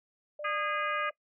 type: tone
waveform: sine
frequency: 594 Hz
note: D5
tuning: 20 cents sharp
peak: -37 dBFS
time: 0.39-1.11 s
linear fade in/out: 5 ms
type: harmonic tone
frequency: 410 Hz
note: G#4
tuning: 22 cents flat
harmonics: 3 / 4 / 5 / 6 / 7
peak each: -32 / -36 / -37 / -38 / -45 dBFS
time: 0.44-1.1 s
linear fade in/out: 10 ms
effects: noise-tail reverb RT60 0.1 s tail -21 dB re dry